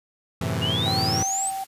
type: chord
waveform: sawtooth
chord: F# half-diminished seventh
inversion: none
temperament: equal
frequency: 92.5 / 110 / 130.81 / 164.81 Hz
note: F#2 / A2 / C3 / E3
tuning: 0 / 0 / 0 / 0 cents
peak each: -26 / -25 / -26 / -25 dBFS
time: 0.41-1.23 s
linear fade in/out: 5 ms
type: exponential sweep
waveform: sine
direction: up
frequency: 2790 to 8510 Hz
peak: -24 dBFS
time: 0.61-1.51 s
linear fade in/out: 20 ms
type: noise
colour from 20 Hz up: white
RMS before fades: -40 dBFS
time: 0.82-1.67 s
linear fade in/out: 50 ms
type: tone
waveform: sine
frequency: 774 Hz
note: G5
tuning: 22 cents flat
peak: -27 dBFS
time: 0.86-1.64 s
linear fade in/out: 5 ms
effects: resampled to 32000 Hz